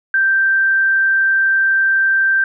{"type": "tone", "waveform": "sine", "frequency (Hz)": 1568, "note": "G6", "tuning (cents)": 0, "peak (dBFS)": -11, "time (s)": [0.14, 2.44], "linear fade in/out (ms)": 2, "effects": []}